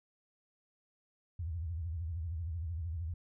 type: tone with vibrato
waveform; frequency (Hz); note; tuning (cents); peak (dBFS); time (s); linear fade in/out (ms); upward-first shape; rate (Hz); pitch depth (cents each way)
sine; 82.7; E2; +6; -35; 1.39-3.14; 5; sine; 13; 160
effects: none